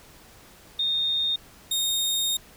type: tone pair in turn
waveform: sine / sawtooth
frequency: 3673 / 3696 Hz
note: A#7 / A#7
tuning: -26 / -16 cents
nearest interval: unison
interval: 10 cents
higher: second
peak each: -22 / -20 dBFS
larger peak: second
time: 0.79-1.36 / 1.71-2.37 s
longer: second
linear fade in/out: 5 ms
effects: pink hiss -51 dBFS RMS until 2.56 s